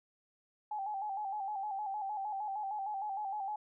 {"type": "tone with vibrato", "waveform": "sine", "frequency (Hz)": 812, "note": "G#5", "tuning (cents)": -39, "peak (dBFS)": -35, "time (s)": [0.71, 3.56], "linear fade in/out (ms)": 5, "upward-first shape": "square", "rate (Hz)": 6.5, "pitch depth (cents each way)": 71, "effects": []}